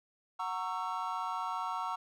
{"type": "chord", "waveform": "triangle", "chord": "F# dominant seventh", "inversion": "none", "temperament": "just", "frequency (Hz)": [740, 925, 1110, 1332], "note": ["F#5", "A#5", "C#6", "E6"], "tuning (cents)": [0, -14, 2, 18], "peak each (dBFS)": [-39, -36, -37, -38], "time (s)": [0.39, 1.96], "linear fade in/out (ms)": 10, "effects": []}